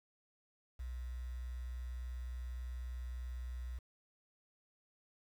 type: tone with quantisation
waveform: sine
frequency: 61.74 Hz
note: B1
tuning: in tune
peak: -40 dBFS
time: 0.79-3.79 s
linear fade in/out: 10 ms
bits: 10
effects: none